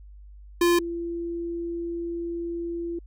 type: tone pair in turn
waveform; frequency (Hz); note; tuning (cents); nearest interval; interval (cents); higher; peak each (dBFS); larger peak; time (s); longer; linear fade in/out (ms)
square / sine; 346.4 / 340.1; F4 / F4; -14 / -46; unison; 32; first; -18 / -28; first; 0.61-0.79 / 0.79-2.99; second; 5
effects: added 50 Hz sine -43 dBFS peak until 3.06 s